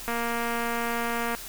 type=click train; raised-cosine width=0.5 ms; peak=-15 dBFS; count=298; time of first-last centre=0.08-1.349 s; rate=234 Hz; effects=added 40 Hz sine -47 dBFS peak until 1.48 s + white hiss -40 dBFS RMS until 1.48 s